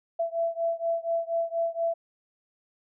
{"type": "beating tone pair", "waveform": "sine", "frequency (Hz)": [667, 671.2], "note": ["E5", "E5"], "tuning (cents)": [20, 31], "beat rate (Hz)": 4.2, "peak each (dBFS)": [-28, -29], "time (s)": [0.19, 1.94], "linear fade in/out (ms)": 10, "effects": []}